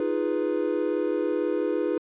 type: chord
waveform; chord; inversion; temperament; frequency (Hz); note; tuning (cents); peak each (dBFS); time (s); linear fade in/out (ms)
triangle; F half-diminished seventh; third; equal; 311.1 / 349.2 / 415.3 / 493.9; Eb4 / F4 / Ab4 / Cb5; 0 / 0 / 0 / 0; -27; 0-1.98; 2
effects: resampled to 8000 Hz